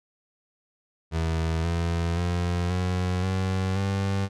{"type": "tone with pitch steps", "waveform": "30% pulse", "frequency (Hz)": [81.5, 84.52, 87.65, 90.9, 94.27, 97.76], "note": ["E2", "E2", "F2", "F#2", "F#2", "G2"], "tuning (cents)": [-19, 44, 7, -30, 33, -4], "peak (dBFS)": -21, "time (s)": [1.11, 4.29], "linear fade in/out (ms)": 50, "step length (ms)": 530, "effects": ["low-pass 7000 Hz 12 dB/octave"]}